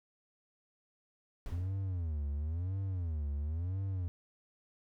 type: noise with exponential decay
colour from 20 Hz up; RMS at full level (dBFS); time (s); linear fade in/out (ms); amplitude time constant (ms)
brown; -40; 1.46-1.91; 1; 96
type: tone with vibrato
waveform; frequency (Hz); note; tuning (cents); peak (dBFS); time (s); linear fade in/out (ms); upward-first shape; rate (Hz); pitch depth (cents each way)
triangle; 83.4; E2; +21; -31; 1.52-4.08; 0; sine; 0.97; 270
effects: none